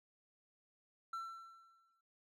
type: tone with exponential decay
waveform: triangle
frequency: 1344 Hz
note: E6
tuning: 33 cents sharp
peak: -37 dBFS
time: 1.13-2.01 s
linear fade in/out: 5 ms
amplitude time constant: 190 ms
effects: none